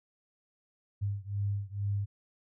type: beating tone pair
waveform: sine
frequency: 99.9 / 102.1 Hz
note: G2 / G#2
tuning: +33 / -29 cents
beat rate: 2.2 Hz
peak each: -33 / -34 dBFS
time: 1.01-2.06 s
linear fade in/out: 20 ms
effects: none